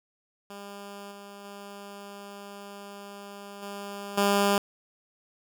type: tone with level steps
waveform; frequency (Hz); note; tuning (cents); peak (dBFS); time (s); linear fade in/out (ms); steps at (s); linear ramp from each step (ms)
10% pulse; 201.1; G3; +44; -32 / -35 / -33 / -28 / -13; 0.5-4.58; 2; 1.11 / 1.44 / 3.62 / 4.17; 10
effects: none